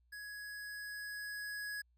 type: tone with level ramp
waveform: square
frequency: 1672 Hz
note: G#6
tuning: 11 cents sharp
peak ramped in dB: -46 to -40 dBFS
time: 0.12-1.82 s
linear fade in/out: 10 ms
effects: added 60 Hz sine -69 dBFS peak until 1.97 s